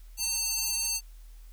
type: tone with high-pass filter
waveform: square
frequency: 901 Hz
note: A5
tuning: 41 cents sharp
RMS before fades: -30 dBFS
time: 0.17-1.01 s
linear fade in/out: 50 ms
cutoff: 5500 Hz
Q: 1.4
effects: added 40 Hz sine -45 dBFS peak until 1.52 s + white hiss -63 dBFS RMS until 1.52 s